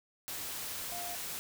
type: tone in noise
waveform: sine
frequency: 702 Hz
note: F5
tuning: 9 cents sharp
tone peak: -42 dBFS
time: 0.92-1.15 s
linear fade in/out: 0 ms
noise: white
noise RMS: -40 dBFS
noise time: 0.28-1.39 s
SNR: -5 dB
effects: none